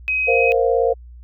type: tone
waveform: sine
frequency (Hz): 2529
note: D#7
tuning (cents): +28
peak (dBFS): -17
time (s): 0.08-0.52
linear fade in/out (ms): 0
type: chord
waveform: sine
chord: Bb suspended second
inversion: none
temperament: just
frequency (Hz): 466.2 / 524.4 / 699.2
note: Bb4 / C5 / F5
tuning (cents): 0 / +4 / +2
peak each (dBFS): -17 / -18 / -22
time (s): 0.27-0.94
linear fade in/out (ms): 20
effects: added 60 Hz sine -37 dBFS peak until 1.23 s